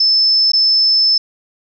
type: tone with dropouts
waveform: sine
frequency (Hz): 5260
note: E8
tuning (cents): -5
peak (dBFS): -9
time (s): 0-1.18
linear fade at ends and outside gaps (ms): 5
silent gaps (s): 0.519-0.533
effects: none